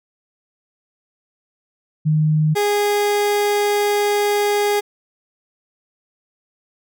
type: tone pair in turn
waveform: sine / 30% pulse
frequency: 154.3 / 411.9 Hz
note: D#3 / G#4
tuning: -14 / -14 cents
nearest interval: octave + perfect fourth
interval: 1700 cents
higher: second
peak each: -13 dBFS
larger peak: neither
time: 2.05-2.55 / 2.55-4.81 s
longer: second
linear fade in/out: 20 ms
effects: none